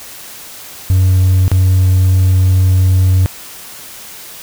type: tone with dropouts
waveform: triangle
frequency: 92.9 Hz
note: F#2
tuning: 7 cents sharp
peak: -4 dBFS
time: 0.9-3.26 s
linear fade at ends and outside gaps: 0 ms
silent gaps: 1.48-1.516 s
effects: tanh soft clip ceiling -1 dBFS + white hiss -32 dBFS RMS until 4.42 s